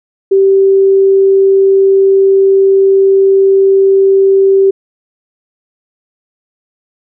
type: tone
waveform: sine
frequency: 388.7 Hz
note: G4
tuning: 15 cents flat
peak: -4 dBFS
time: 0.31-4.71 s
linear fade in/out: 10 ms
effects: none